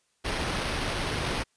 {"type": "noise with sample-and-hold", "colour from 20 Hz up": "pink", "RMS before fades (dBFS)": -30, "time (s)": [0.24, 1.44], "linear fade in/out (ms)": 20, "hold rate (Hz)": 7350, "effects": ["white hiss -71 dBFS RMS until 1.56 s", "resampled to 22050 Hz"]}